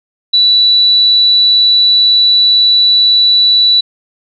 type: tone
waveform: sine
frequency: 3951 Hz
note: B7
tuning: in tune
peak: -5 dBFS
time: 0.33-3.81 s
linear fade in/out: 10 ms
effects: none